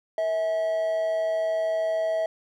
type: tone with amplitude modulation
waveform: triangle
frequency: 647 Hz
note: E5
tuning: 32 cents flat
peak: -19 dBFS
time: 0.18-2.26 s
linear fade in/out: 2 ms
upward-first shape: sine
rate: 187 Hz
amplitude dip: 40%
effects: none